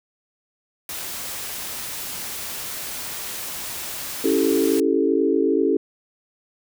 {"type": "noise", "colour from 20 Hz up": "white", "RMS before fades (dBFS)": -31, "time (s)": [0.89, 4.8], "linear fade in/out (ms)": 2}
{"type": "chord", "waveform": "sine", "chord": "A dominant seventh", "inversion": "first", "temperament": "equal", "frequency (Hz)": [277.2, 329.6, 392, 440], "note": ["C#4", "E4", "G4", "A4"], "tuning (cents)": [0, 0, 0, 0], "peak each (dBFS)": -22, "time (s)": [4.24, 5.77], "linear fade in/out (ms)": 5}
{"effects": []}